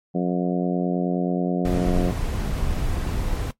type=harmonic tone; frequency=89.4 Hz; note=F2; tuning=41 cents sharp; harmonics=2 / 3 / 4 / 5 / 6 / 7 / 8; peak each=-22 / -26 / -28 / -30 / -32 / -33 / -34 dBFS; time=0.14-2.12 s; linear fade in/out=20 ms
type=noise; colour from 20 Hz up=brown; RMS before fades=-24 dBFS; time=1.65-3.51 s; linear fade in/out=2 ms
effects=noise-tail reverb RT60 0.1 s tail -17 dB re dry + MP3 64 kbps